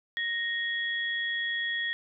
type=tone pair together; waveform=sine; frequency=1864.7 / 3341 Hz; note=A#6 / G#7; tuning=0 / +10 cents; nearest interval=minor seventh; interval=1010 cents; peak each=-29 / -34 dBFS; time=0.17-1.93 s; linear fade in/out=0 ms; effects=none